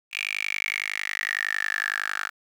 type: tone with high-pass filter sweep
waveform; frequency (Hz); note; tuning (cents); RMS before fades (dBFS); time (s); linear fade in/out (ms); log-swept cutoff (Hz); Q
10% pulse; 50.9; G#1; -34; -29; 0.11-2.31; 50; 2500 to 1500; 9.9
effects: low-pass 12000 Hz 12 dB/octave + 9-bit